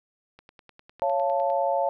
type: click train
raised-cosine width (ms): 0.3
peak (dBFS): -32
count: 12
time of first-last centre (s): 0.39-1.501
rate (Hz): 9.9
type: chord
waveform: sine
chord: Db augmented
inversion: none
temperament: equal with one note detuned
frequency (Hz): 554.4 / 689.6 / 880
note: Db5 / F5 / A5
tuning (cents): 0 / -22 / 0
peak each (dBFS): -25 / -26 / -27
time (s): 1.02-1.89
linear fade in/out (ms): 0
effects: none